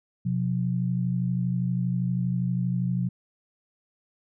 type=tone pair together; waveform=sine; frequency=126.8 / 179.32 Hz; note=B2 / F3; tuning=+46 / +46 cents; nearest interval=tritone; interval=600 cents; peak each=-26 dBFS; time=0.25-3.09 s; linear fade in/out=10 ms; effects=none